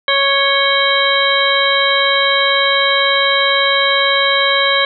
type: harmonic tone with a mistuned harmonic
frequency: 554 Hz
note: C#5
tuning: 1 cent flat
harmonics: 1 / 2 / 3 / 4 / 6 / 7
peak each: -18 / -18 / -18 / -18 / -18 / -18 dBFS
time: 0.08-4.85 s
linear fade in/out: 2 ms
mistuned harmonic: 6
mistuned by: -81 cents
effects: none